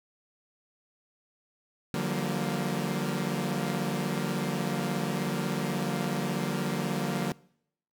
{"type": "chord", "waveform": "sawtooth", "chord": "G minor seventh", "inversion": "second", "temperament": "equal with one note detuned", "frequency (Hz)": [146.83, 174.61, 191.08, 233.1], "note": ["D3", "F3", "G3", "Bb3"], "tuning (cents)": [0, 0, -44, 0], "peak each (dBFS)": -30, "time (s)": [1.94, 7.32], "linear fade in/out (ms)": 0, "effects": ["noise-tail reverb RT60 0.7 s tail -23 dB re dry"]}